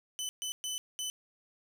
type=tone bursts at uneven times; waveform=20% pulse; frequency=3013 Hz; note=F#7; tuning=31 cents sharp; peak=-29 dBFS; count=4; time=0.19-0.29 / 0.42-0.52 / 0.64-0.78 / 0.99-1.1 s; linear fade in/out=0 ms; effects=none